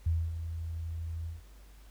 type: tone with ADSR envelope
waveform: sine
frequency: 82.41 Hz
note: E2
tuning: in tune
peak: -24 dBFS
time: 0.06-1.43 s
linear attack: 7 ms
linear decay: 250 ms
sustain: -10 dB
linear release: 170 ms
effects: added 50 Hz sine -51 dBFS peak until 1.9 s + pink hiss -62 dBFS RMS until 1.9 s